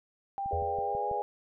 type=tone with pitch glide; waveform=sine; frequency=791 to 820.8 Hz; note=G5 to G#5; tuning=+15 to -21 cents; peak=-31 dBFS; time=0.38-1.22 s; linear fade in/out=0 ms; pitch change=+64 cents; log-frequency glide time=0.82-1.05 s
type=click train; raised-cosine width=5 ms; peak=-33 dBFS; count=5; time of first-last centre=0.46-1.114 s; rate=6.12 Hz
type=chord; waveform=sine; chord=G# diminished seventh; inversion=none; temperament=equal; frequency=415.3 / 493.9 / 587.3 / 698.5 Hz; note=G#4 / B4 / D5 / F5; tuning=0 / 0 / 0 / 0 cents; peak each=-37 / -37 / -39 / -40 dBFS; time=0.51-1.22 s; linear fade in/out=2 ms
type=tone with exponential decay; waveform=sine; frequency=81.8 Hz; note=E2; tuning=13 cents flat; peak=-30 dBFS; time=0.53-0.99 s; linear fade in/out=0 ms; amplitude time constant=100 ms
effects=none